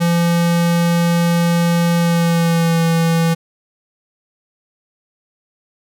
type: tone with pitch glide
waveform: square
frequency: 170.7 to 165.74 Hz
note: F3 to E3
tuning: -39 to +10 cents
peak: -13 dBFS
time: 0-3.35 s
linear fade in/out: 20 ms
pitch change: -51 cents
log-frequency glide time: 1.98-2.84 s
effects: none